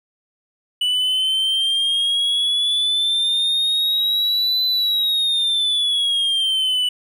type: exponential two-way sweep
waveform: triangle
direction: up then down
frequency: 2960 to 4022 to 2960 Hz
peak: -15 dBFS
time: 0.81-6.89 s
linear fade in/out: 5 ms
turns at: 4.65 s
effects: none